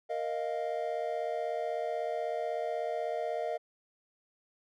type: chord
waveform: triangle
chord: Bb suspended fourth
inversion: none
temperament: equal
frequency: 466.2 / 622.3 / 698.5 Hz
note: Bb4 / Eb5 / F5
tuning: 0 / 0 / 0 cents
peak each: -35 / -33 / -34 dBFS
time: 0.09-3.58 s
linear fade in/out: 20 ms
effects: none